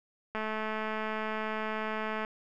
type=click train; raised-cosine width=0.5 ms; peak=-20 dBFS; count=413; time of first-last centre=0.35-2.249 s; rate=217 Hz; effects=none